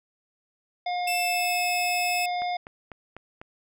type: harmonic tone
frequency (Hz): 714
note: F5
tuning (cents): +38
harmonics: 1 / 3 / 5 / 7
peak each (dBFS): -26 / -36 / -40 / -43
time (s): 0.86-2.57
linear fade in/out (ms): 5
type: tone with pitch glide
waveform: sawtooth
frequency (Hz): 2646 to 2595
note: E7 to E7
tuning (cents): +6 to -28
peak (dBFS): -23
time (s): 1.07-2.26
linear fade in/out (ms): 5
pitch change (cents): -34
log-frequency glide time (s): 1.2-1.62
type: click train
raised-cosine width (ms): 0.5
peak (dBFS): -25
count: 5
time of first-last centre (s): 2.42-3.415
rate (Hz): 4.02
effects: none